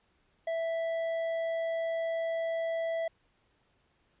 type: tone with tanh clipping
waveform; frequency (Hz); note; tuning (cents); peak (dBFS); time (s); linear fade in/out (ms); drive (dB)
triangle; 659.3; E5; 0; -31; 0.47-3.08; 5; 12
effects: pink hiss -71 dBFS RMS until 4.2 s + resampled to 8000 Hz